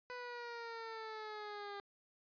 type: exponential sweep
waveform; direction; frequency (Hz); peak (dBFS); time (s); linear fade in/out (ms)
15% pulse; down; 497.9 to 400.9; -38; 0.1-1.8; 0
effects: resampled to 11025 Hz